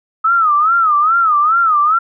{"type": "tone with vibrato", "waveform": "sine", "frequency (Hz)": 1273, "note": "D#6", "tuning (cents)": 39, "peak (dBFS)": -9, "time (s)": [0.24, 1.99], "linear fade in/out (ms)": 10, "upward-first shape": "sine", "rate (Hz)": 2.4, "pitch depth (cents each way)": 150, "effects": []}